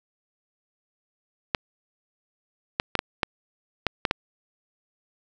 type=clicks; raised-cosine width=0.3 ms; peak=-5 dBFS; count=8; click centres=1.548 / 2.799 / 2.953 / 2.991 / 3.232 / 3.867 / 4.052 / 4.111 s; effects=none